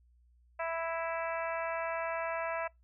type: harmonic tone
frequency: 330 Hz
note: E4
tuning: 2 cents sharp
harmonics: 2 / 3 / 4 / 5 / 6 / 7 / 8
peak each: -35 / -39 / -41 / -43 / -45 / -46 / -47 dBFS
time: 0.59-2.68 s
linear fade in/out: 10 ms
effects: noise-tail reverb RT60 0.2 s tail -26 dB re dry + added 60 Hz sine -62 dBFS peak until 2.83 s